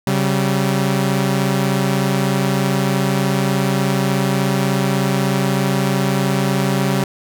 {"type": "tone pair together", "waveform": "sawtooth", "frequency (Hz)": [136.05, 192.4], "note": ["C#3", "G3"], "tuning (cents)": [-32, -32], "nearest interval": "tritone", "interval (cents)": 600, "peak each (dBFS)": -14, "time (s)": [0.07, 7.04], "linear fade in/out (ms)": 2, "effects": []}